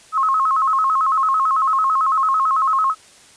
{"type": "tone with vibrato", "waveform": "sine", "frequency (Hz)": 1174.7, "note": "D6", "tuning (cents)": 0, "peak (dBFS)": -14, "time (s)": [0.12, 2.95], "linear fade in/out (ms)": 50, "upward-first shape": "square", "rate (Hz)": 9, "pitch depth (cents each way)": 150, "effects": ["white hiss -47 dBFS RMS until 3.36 s", "resampled to 22050 Hz"]}